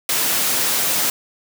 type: high-pass noise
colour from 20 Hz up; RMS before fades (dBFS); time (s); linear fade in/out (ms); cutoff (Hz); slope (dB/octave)
white; -19; 0.09-1.1; 2; 130; 24
effects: none